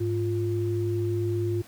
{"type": "tone pair together", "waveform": "sine", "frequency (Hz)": [104.42, 349.2], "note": ["G#2", "F4"], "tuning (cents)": [10, 0], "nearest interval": "octave + major sixth", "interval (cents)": 2090, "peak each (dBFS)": [-26, -27], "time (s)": [0, 1.62], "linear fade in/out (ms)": 10, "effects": ["pink hiss -51 dBFS RMS until 1.67 s", "high-pass 60 Hz 12 dB/octave"]}